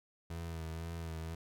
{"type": "tone with vibrato", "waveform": "30% pulse", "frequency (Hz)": 82.3, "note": "E2", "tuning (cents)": -2, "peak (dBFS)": -37, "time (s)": [0.3, 1.35], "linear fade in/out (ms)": 5, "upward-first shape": "sine", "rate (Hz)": 2, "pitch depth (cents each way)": 37, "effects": []}